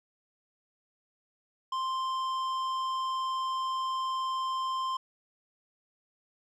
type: tone with tanh clipping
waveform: sine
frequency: 1046.5 Hz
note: C6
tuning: in tune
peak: -31 dBFS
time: 1.72-4.97 s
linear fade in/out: 5 ms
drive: 11 dB
effects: none